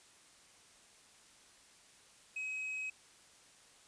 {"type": "tone", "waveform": "triangle", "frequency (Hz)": 2544, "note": "D#7", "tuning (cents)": 38, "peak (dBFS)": -36, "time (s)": [2.36, 2.9], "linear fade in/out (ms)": 5, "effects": ["white hiss -62 dBFS RMS until 3.87 s", "resampled to 22050 Hz"]}